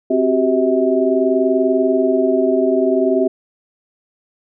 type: tone cluster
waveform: sine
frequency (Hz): 263.3 / 372.1 / 392.6 / 644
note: C4 / F#4 / G4 / E5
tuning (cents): +11 / +10 / +3 / -41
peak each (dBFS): -18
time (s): 0.1-3.28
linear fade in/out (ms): 10
effects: none